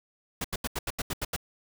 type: noise bursts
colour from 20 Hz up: pink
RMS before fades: -31 dBFS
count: 9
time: 0.41-1.364 s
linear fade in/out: 5 ms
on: 34 ms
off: 81 ms
effects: none